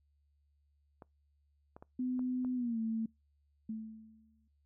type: clicks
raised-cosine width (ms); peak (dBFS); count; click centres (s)
1; -36; 5; 1.022 / 1.765 / 1.825 / 2.193 / 2.448
type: tone with pitch glide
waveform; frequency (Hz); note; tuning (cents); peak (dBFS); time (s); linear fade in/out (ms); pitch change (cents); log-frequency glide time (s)
sine; 252.7 to 223.8; B3 to A3; +40 to +30; -32; 1.99-3.06; 5; -210; 2.55-2.79
type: tone with exponential decay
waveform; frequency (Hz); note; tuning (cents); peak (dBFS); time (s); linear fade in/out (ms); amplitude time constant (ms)
sine; 220; A3; 0; -35; 3.69-4.48; 5; 170
effects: noise-tail reverb RT60 0.2 s tail -25 dB re dry + added 72 Hz sine -70 dBFS peak until 4.65 s